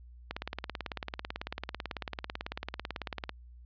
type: click train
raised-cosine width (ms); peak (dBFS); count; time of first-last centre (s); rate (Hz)
0.3; -19; 55; 0.31-3.293; 18.1
effects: added 60 Hz sine -49 dBFS peak until 3.65 s + resampled to 11025 Hz